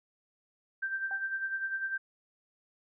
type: tone with tremolo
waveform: sine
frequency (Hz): 1568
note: G6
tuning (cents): 0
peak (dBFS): -29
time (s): 0.82-1.98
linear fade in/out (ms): 10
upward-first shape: sine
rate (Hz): 10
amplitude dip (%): 60
type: tone with exponential decay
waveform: sine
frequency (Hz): 781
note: G5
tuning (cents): -7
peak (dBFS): -38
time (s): 1.11-1.26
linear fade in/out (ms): 1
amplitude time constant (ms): 32
effects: none